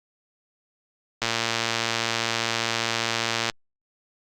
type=click train; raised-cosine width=0.2 ms; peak=-6 dBFS; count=263; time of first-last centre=1.22-3.498 s; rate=115 Hz; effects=Opus 48 kbps